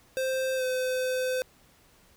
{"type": "tone with pitch glide", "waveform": "square", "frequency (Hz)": [523, 511.6], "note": ["C5", "C5"], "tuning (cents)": [-1, -39], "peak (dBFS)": -27, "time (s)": [0.17, 1.42], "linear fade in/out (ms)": 0, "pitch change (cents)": -38, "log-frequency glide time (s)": [0.56, 0.63], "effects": ["pink hiss -60 dBFS RMS until 2.16 s"]}